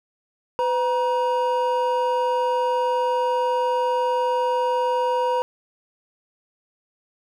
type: tone pair together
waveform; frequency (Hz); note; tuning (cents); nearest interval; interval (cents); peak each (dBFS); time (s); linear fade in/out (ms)
triangle; 504.5 / 950; B4 / A#5; +37 / +33; major seventh; 1096; -20; 0.59-5.42; 0
effects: none